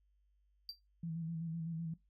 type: tone with exponential decay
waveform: triangle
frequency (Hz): 4699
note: D8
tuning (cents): 0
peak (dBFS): -37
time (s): 0.69-0.79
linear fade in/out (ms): 1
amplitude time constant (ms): 20
type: tone with vibrato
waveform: sine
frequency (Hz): 164.4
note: E3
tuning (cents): -4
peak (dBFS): -38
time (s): 1.03-1.94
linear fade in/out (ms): 5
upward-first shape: square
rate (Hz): 7.9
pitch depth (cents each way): 37
effects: noise-tail reverb RT60 0.2 s tail -19 dB re dry + added 50 Hz sine -70 dBFS peak until 2.09 s